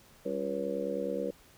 harmonic tone with a mistuned harmonic, 69.4 Hz, C#2, 3 cents sharp, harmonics 3 / 4 / 5 / 6 / 7 / 8, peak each -39 / -40 / -40 / -44 / -34 / -37 dBFS, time 0.25-1.31 s, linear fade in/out 10 ms, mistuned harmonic 3, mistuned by -110 cents, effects pink hiss -59 dBFS RMS until 1.57 s

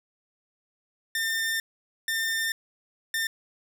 sawtooth tone bursts at uneven times, 1803 Hz, A6, 42 cents sharp, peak -22 dBFS, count 3, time 1.15-1.6 / 2.08-2.52 / 3.14-3.27 s, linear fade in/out 2 ms, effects none

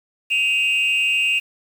sine tone pair together, 2528 / 2780 Hz, D#7 / F7, +27 / -9 cents, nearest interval major second, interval 164 cents, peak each -17 dBFS, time 0.3-1.4 s, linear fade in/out 20 ms, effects tanh soft clip ceiling -13 dBFS + 7-bit

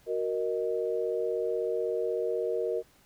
sine chord, D# minor, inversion first, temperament equal, 370 / 466.2 / 622.3 Hz, F#4 / A#4 / D#5, 0 / 0 / 0 cents, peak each -33 / -29 / -35 dBFS, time 0.06-2.83 s, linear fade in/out 50 ms, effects pink hiss -62 dBFS RMS until 3.05 s

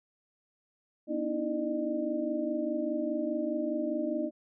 sine tone cluster, 244.2 / 295.5 / 320.4 / 605 Hz, B3 / D4 / E4 / D#5, -19 / +11 / -49 / -49 cents, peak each -36 / -35 / -33 / -34 dBFS, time 1.07-4.31 s, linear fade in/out 50 ms, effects none

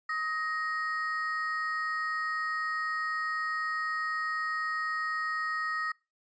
triangle ring-modulated tone, 1568 Hz, G6, in tune, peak -25 dBFS, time 0.09-5.92 s, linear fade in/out 5 ms, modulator 304 Hz, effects noise-tail reverb RT60 0.3 s tail -26 dB re dry + resampled to 16000 Hz

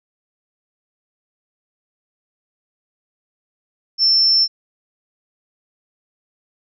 sine tone, 5360 Hz, E8, 28 cents sharp, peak -11 dBFS, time 3.98-4.48 s, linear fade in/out 50 ms, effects none

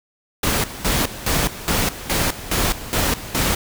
pink noise with tremolo, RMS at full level -19 dBFS, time 0.43-3.55 s, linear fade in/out 5 ms, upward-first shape square, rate 2.4 Hz, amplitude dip 80%, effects none

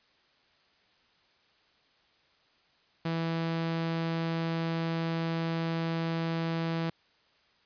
sawtooth tone, 164.81 Hz, E3, in tune, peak -25 dBFS, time 3.05-6.9 s, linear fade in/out 5 ms, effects white hiss -66 dBFS RMS until 7.65 s + resampled to 11025 Hz

